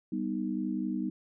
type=chord; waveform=sine; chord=G augmented; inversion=none; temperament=equal; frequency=196 / 246.9 / 311.1 Hz; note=G3 / B3 / D#4; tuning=0 / 0 / 0 cents; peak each=-34 dBFS; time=0.12-1.1 s; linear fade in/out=5 ms; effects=none